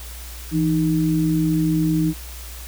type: tone pair together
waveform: sine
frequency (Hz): 164.7 / 310.9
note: E3 / D#4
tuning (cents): -1 / -1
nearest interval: major seventh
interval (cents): 1100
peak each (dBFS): -19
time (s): 0.51-2.14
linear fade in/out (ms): 50
effects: added 60 Hz sine -34 dBFS peak until 2.67 s + white hiss -39 dBFS RMS until 2.67 s